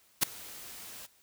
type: noise with ADSR envelope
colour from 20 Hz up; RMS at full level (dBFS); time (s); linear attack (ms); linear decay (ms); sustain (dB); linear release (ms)
white; -22; 0.21-1.07; 22; 4; -24; 18
effects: white hiss -65 dBFS RMS until 1.22 s